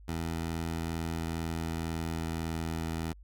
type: tone with pitch glide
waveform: 15% pulse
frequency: 82.41 to 81.56 Hz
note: E2 to E2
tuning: 0 to -18 cents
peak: -26 dBFS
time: 0.08-3.13 s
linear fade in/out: 5 ms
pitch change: -18 cents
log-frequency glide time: 0.72-2.67 s
effects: added 50 Hz sine -49 dBFS peak until 3.23 s